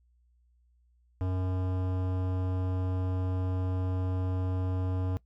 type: tone with hard clipping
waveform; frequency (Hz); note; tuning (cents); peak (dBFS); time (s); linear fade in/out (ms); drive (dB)
sine; 92.5; F#2; 0; -30; 1.21-5.17; 0; 17
effects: noise-tail reverb RT60 0.1 s tail -21 dB re dry + added 60 Hz sine -63 dBFS peak until 5.25 s